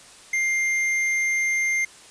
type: tone with tanh clipping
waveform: triangle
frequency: 2100 Hz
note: C7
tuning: 6 cents sharp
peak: -22 dBFS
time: 0.33-1.85 s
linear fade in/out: 5 ms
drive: 15 dB
effects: white hiss -47 dBFS RMS until 2.1 s + resampled to 22050 Hz